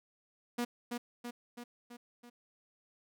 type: tone with echo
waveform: sawtooth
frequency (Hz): 240.6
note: B3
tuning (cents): -45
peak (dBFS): -28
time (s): 0.58-0.65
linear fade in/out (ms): 10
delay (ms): 330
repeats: 5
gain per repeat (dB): -4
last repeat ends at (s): 2.3
effects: none